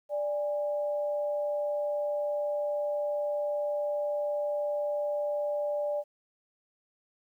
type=tone pair together; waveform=sine; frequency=587.3 / 819.3 Hz; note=D5 / G#5; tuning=0 / -24 cents; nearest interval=tritone; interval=576 cents; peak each=-28 / -40 dBFS; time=0.09-6.04 s; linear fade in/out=50 ms; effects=11-bit